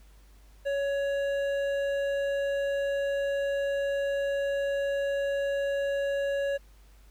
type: tone with hard clipping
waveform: triangle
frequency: 559 Hz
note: C#5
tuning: 14 cents sharp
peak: -28 dBFS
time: 0.65-6.58 s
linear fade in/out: 20 ms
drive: 13 dB
effects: added 50 Hz sine -52 dBFS peak until 7.1 s + pink hiss -63 dBFS RMS until 7.1 s